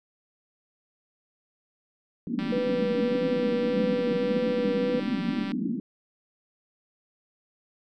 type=band-pass noise; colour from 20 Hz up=pink; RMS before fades=-29 dBFS; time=2.27-5.8 s; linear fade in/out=2 ms; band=190 to 290 Hz; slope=48 dB/octave
type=click train; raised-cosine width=0.3 ms; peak=-23 dBFS; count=611; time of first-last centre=2.39-5.518 s; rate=195 Hz
type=tone with vibrato; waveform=sine; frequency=490.8 Hz; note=B4; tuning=11 cents flat; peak=-25 dBFS; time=2.52-5 s; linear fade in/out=5 ms; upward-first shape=triangle; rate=1.7 Hz; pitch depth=25 cents each way
effects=none